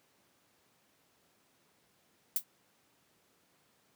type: noise with exponential decay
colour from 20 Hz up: violet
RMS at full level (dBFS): -25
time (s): 2.36-2.44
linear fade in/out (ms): 2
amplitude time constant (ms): 16
effects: pink hiss -70 dBFS RMS until 3.95 s + high-pass 150 Hz 12 dB/octave